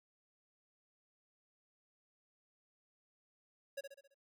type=tone with echo; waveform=square; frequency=554.4 Hz; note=C#5; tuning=in tune; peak=-40 dBFS; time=3.77-3.81 s; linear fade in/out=10 ms; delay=67 ms; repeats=5; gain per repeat=-6 dB; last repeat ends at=4.145 s; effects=none